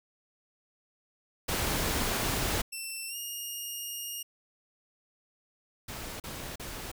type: noise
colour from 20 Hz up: pink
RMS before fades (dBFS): -30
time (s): 1.48-2.62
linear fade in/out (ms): 10
type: tone with pitch glide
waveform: 10% pulse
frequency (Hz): 2684 to 2844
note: E7 to F7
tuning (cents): +31 to +31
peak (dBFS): -28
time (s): 2.72-4.23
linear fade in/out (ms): 10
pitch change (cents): +100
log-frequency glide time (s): 3.08-3.16
type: noise bursts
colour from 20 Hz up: pink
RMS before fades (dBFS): -40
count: 3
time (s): 5.88-6.916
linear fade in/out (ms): 5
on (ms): 320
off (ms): 38
effects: none